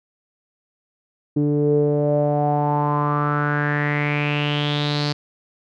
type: tone with low-pass filter sweep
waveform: sawtooth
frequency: 146.83 Hz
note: D3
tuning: in tune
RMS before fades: -20 dBFS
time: 1.36-5.13 s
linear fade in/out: 10 ms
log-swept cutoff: 340 to 4600 Hz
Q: 6.4
effects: none